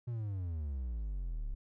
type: exponential sweep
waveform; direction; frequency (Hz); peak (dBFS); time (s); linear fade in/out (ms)
triangle; down; 123.47 to 33.6; -33; 0.07-1.55; 10
effects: none